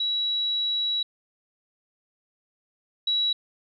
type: tone pair in turn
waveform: sine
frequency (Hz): 3900 / 3900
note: B7 / B7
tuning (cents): -23 / -23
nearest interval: unison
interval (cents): 0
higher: neither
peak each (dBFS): -23 / -21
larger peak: second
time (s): 0-1.03 / 3.07-3.33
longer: first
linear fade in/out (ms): 5
effects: none